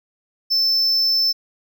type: tone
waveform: triangle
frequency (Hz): 5290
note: E8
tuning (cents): +5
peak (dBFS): -14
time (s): 0.5-1.33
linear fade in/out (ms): 20
effects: none